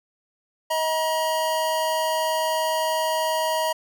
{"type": "tone pair together", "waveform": "square", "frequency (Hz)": [633, 956], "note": ["D#5", "A#5"], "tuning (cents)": [30, 43], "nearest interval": "perfect fifth", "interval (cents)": 713, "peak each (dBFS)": -25, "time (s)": [0.7, 3.73], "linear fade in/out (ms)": 10, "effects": []}